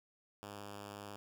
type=tone; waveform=5% pulse; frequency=102 Hz; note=G#2; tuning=31 cents flat; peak=-35 dBFS; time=0.43-1.16 s; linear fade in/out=0 ms; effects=none